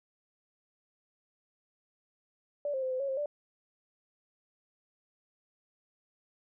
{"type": "tone with pitch steps", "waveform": "sine", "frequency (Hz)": [580, 529, 518, 513, 553, 532, 587], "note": ["D5", "C5", "C5", "C5", "C#5", "C5", "D5"], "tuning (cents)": [-22, 19, -17, -34, -4, 29, -1], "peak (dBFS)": -30, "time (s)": [2.65, 3.259], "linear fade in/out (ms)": 2, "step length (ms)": 87, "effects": []}